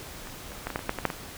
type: clicks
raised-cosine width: 0.5 ms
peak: -24 / -27 / -15 / -18 / -12 / -21 / -10 / -16 / -7 / -16 dBFS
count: 10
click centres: 0.272 / 0.519 / 0.67 / 0.703 / 0.759 / 0.792 / 0.894 / 0.987 / 1.053 / 1.102 s
effects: pink hiss -42 dBFS RMS until 1.37 s